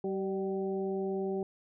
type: harmonic tone with a mistuned harmonic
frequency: 192.3 Hz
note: G3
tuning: 33 cents flat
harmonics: 1 / 2 / 3 / 4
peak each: -36 / -32 / -44 / -43 dBFS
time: 0.04-1.43 s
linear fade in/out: 2 ms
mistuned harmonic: 3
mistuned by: +51 cents
effects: none